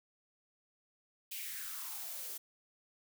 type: noise with high-pass filter sweep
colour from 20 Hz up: blue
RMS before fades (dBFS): -43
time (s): 1.31-2.38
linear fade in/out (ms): 10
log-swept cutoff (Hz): 2700 to 380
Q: 4.2
effects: none